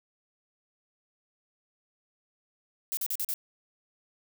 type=noise bursts; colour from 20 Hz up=violet; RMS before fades=-31 dBFS; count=5; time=2.92-3.339 s; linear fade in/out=0 ms; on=51 ms; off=41 ms; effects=none